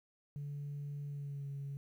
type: tone with pitch glide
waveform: sine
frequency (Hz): 144 to 139.82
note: D3 to C#3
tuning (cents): -34 to +15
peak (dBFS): -38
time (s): 0.36-1.77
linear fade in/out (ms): 0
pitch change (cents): -51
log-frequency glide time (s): 1.08-1.48
effects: tanh soft clip ceiling -37 dBFS + 12-bit